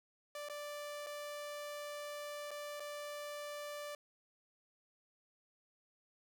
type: tone with dropouts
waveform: sawtooth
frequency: 587 Hz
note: D5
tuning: 1 cent flat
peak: -39 dBFS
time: 0.35-3.95 s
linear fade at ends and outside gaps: 2 ms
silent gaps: 0.487-0.497 / 1.064-1.068 / 2.508-2.513 / 2.798-2.803 s
effects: none